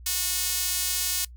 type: tone with high-pass filter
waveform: sawtooth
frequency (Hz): 363.5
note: F#4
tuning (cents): -31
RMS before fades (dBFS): -27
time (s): 0.06-1.25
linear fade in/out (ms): 5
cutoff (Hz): 5600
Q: 0.61
effects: noise-tail reverb RT60 0.1 s tail -21 dB re dry + added 60 Hz sine -42 dBFS peak until 1.36 s